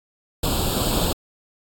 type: noise with comb filter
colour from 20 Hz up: pink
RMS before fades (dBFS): -22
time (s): 0.43-1.13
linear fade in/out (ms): 5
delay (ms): 0.25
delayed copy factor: +0.85
effects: AAC 64 kbps